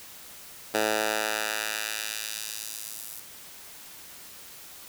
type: tone with high-pass filter sweep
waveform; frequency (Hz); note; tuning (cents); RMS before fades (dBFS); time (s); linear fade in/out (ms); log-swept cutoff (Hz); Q
10% pulse; 108; A2; -32; -31; 0.74-3.2; 5; 450 to 11000; 0.73
effects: white hiss -46 dBFS RMS until 4.88 s